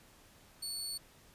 25% pulse tone, 4435 Hz, C#8, in tune, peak -33 dBFS, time 0.62-0.98 s, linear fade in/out 10 ms, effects pink hiss -61 dBFS RMS until 1.34 s + resampled to 32000 Hz

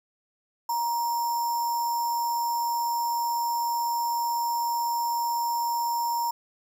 sine tone with sample-and-hold, 942 Hz, A#5, 18 cents sharp, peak -24 dBFS, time 0.69-6.31 s, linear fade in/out 5 ms, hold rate 6300 Hz, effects none

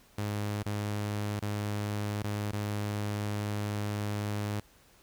sawtooth tone with dropouts, 103.83 Hz, G#2, in tune, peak -27 dBFS, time 0.18-4.6 s, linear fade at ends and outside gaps 5 ms, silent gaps 0.629-0.658 / 1.396-1.423 / 2.226-2.241 / 2.516-2.531 s, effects pink hiss -61 dBFS RMS until 5.02 s

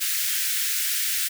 white high-pass noise, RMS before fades -25 dBFS, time 0-1.29 s, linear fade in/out 20 ms, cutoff 1500 Hz, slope 48 dB/octave, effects none

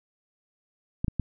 clicks, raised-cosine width 5 ms, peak -14 dBFS, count 3, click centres 1.045 / 1.082 / 1.197 s, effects none

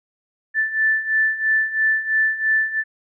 sine beating tone pair, 1758 / 1761 Hz, A6 / A6, -2 / +1 cents, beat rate 3 Hz, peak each -22 / -18 dBFS, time 0.54-2.84 s, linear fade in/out 50 ms, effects none

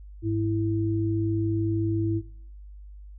sine tone pair together, 103.83 / 329.6 Hz, G#2 / E4, 0 / 0 cents, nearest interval octave + minor sixth, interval 2000 cents, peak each -26 dBFS, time 0.22-2.22 s, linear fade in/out 50 ms, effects noise-tail reverb RT60 0.6 s tail -22 dB re dry + added 50 Hz sine -41 dBFS peak until 3.18 s

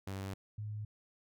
sawtooth / sine tone pair in turn, 96.9 / 105.88 Hz, G2 / G#2, -20 / +34 cents, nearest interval major second, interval 154 cents, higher second, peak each -35 / -38 dBFS, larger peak first, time 0.07-0.34 / 0.58-0.85 s, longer neither, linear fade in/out 5 ms, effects none

